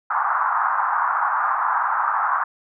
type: band-pass noise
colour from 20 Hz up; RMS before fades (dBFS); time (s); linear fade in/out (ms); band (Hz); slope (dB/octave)
white; -21; 0.1-2.44; 10; 830 to 1400; 48
effects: none